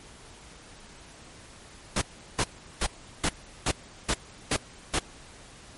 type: noise bursts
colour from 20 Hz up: pink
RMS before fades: -25 dBFS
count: 8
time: 1.96-4.99 s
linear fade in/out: 5 ms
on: 55 ms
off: 370 ms
effects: pink hiss -49 dBFS RMS until 5.77 s + MP3 48 kbps